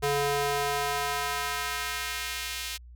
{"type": "tone with high-pass filter sweep", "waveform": "square", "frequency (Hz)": 142.9, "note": "D3", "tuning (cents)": -47, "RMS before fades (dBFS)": -30, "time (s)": [0.02, 2.78], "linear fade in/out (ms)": 20, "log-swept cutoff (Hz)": [360, 3000], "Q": 0.99, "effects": ["added 60 Hz sine -45 dBFS peak until 2.95 s"]}